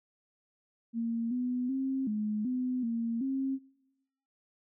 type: tone with pitch steps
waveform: sine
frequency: 230.6 / 248.8 / 266.3 / 212 / 252.8 / 230.8 / 268 Hz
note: A#3 / B3 / C4 / G#3 / B3 / A#3 / C4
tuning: -19 / +13 / +31 / +36 / +41 / -17 / +42 cents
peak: -29 dBFS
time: 0.93-3.59 s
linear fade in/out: 50 ms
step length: 380 ms
effects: noise-tail reverb RT60 1.0 s tail -24 dB re dry